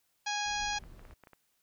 harmonic tone, 827 Hz, G#5, 8 cents flat, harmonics 1 / 2 / 3 / 4 / 5 / 6 / 7 / 8, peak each -35 / -38 / -40 / -41 / -42 / -43 / -43 / -44 dBFS, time 0.26-0.79 s, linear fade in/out 10 ms
brown noise, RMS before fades -50 dBFS, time 0.46-1.14 s, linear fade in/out 5 ms
clicks, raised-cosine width 0.5 ms, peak -38 dBFS, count 9, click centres 0.731 / 0.766 / 0.838 / 0.994 / 1.052 / 1.11 / 1.237 / 1.272 / 1.333 s
effects white hiss -75 dBFS RMS until 1.62 s

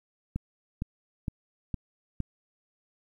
click train, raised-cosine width 5 ms, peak -18 dBFS, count 5, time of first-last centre 0.36-2.203 s, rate 2.17 Hz, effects 10-bit

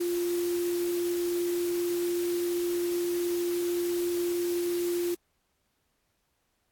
sine tone in noise, 349.2 Hz, F4, in tune, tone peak -26 dBFS, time 0-5.15 s, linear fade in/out 10 ms, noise white, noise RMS -41 dBFS, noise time 0-5.15 s, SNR +12 dB, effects pink hiss -75 dBFS RMS until 6.71 s + AAC 64 kbps

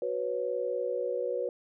sine chord, F# suspended fourth, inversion none, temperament equal, 370 / 493.9 / 554.4 Hz, F#4 / B4 / C#5, 0 / 0 / 0 cents, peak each -36 / -31 / -34 dBFS, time 0.02-1.49 s, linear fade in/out 2 ms, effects none

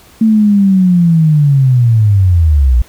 sine linear sweep, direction down, 224.5 to 56.8 Hz, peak -5 dBFS, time 0.21-2.82 s, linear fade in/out 5 ms, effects pink hiss -42 dBFS RMS until 2.88 s

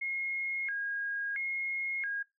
sine tone with vibrato, 1875 Hz, A#6, 10 cents sharp, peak -32 dBFS, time 0.01-2.23 s, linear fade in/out 10 ms, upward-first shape square, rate 0.74 Hz, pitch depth 240 cents each way, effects noise-tail reverb RT60 0.2 s tail -19 dB re dry

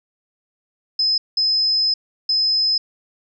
sine tone bursts at uneven times, 5100 Hz, D#8, 42 cents sharp, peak -15 dBFS, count 3, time 0.99-1.18 / 1.37-1.94 / 2.29-2.78 s, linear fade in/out 5 ms, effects none

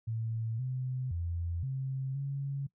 sine tone with pitch steps, 112.9 / 128.4 / 85.2 / 133.1 / 138.8 Hz, A2 / C3 / F2 / C3 / C#3, +45 / -32 / -42 / +30 / +3 cents, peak -32 dBFS, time 0.07-2.67 s, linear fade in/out 10 ms, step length 520 ms, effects noise-tail reverb RT60 0.1 s tail -20 dB re dry

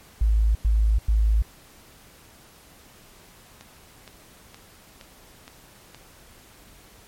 sine tone bursts, 54 Hz, A1, 32 cents flat, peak -16 dBFS, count 3, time 0.21-1.422 s, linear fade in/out 5 ms, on 340 ms, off 96 ms
click train, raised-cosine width 0.2 ms, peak -25 dBFS, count 6, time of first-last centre 3.61-5.946 s, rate 2.14 Hz
effects pink hiss -51 dBFS RMS until 7.07 s + MP3 64 kbps

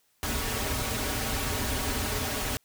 pink noise with comb filter, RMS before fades -30 dBFS, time 0.23-2.57 s, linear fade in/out 0 ms, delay 5.8 ms, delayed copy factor -0.75, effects white hiss -69 dBFS RMS until 2.64 s

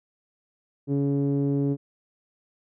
sawtooth tone with low-pass filter, 140.6 Hz, C#3, 25 cents sharp, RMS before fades -24 dBFS, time 0.87-1.77 s, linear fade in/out 50 ms, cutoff 350 Hz, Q 4.3, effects none

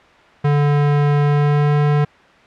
square tone with pitch glide, 145.5 to 147.02 Hz, D3 to D3, -16 to +2 cents, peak -13 dBFS, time 0.44-2.05 s, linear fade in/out 10 ms, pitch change +18 cents, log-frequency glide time 1.21-1.76 s, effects white hiss -46 dBFS RMS until 2.46 s + low-pass 2000 Hz 12 dB/octave

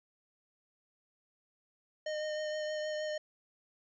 square tone with vibrato, 612 Hz, D#5, 29 cents flat, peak -35 dBFS, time 2.06-3.18 s, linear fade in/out 5 ms, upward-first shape triangle, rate 6.4 Hz, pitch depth 18 cents each way, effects resampled to 16000 Hz

